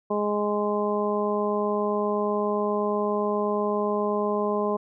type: harmonic tone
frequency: 207.7 Hz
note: G#3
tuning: in tune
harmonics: 1 / 2 / 3 / 4 / 5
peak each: -29 / -26 / -29 / -34 / -30 dBFS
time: 0.1-4.77 s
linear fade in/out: 10 ms
effects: none